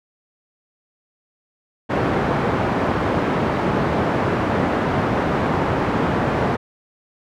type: band-pass noise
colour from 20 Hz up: pink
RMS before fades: -20 dBFS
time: 1.89-6.57 s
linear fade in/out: 20 ms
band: 120 to 1300 Hz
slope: 12 dB/octave
effects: none